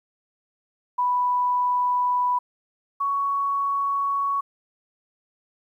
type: tone pair in turn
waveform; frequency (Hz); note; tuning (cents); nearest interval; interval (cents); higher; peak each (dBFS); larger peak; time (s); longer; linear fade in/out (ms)
sine; 987.8 / 1116.4; B5 / C#6; 0 / +12; major second; 212; second; -19 / -21; first; 0.98-2.39 / 3-4.41; neither; 10
effects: 10-bit